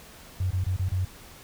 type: tone with dropouts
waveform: sine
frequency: 92.5 Hz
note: F#2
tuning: in tune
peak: -23 dBFS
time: 0.4-1.05 s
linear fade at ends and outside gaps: 5 ms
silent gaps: 0.507-0.53 / 0.64-0.664 / 0.765-0.794 / 0.888-0.917 s
effects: pink hiss -48 dBFS RMS until 1.43 s